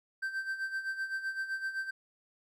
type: tone with tremolo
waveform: triangle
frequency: 1560 Hz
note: G6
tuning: 9 cents flat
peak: -29 dBFS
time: 0.22-1.91 s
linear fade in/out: 10 ms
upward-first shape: sine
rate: 7.8 Hz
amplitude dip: 70%
effects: none